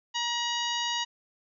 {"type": "harmonic tone with a mistuned harmonic", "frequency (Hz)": 948, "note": "A#5", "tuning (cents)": 29, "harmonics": [1, 2, 3, 4, 5, 6, 7], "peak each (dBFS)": [-33, -36, -32, -35, -39, -43, -39], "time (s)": [0.14, 1.05], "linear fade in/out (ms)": 20, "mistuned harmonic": 3, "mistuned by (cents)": 41, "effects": []}